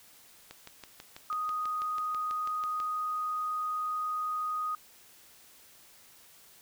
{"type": "click train", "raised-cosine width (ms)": 0.2, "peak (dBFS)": -27, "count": 15, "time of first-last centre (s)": [0.51, 2.801], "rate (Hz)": 6.11}
{"type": "tone", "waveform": "sine", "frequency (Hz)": 1244.5, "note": "D#6", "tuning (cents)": 0, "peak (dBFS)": -30, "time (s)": [1.3, 4.75], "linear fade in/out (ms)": 2}
{"effects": ["white hiss -57 dBFS RMS until 6.61 s"]}